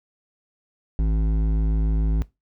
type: tone with hard clipping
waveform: sine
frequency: 53.5 Hz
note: A1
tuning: 48 cents flat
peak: -20 dBFS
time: 0.99-2.22 s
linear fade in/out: 0 ms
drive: 11 dB
effects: noise-tail reverb RT60 0.2 s tail -19 dB re dry